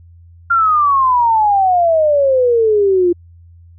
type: exponential sweep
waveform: sine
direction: down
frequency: 1400 to 343.6 Hz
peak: -9 dBFS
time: 0.5-3.13 s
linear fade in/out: 10 ms
effects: added 85 Hz sine -39 dBFS peak until 3.78 s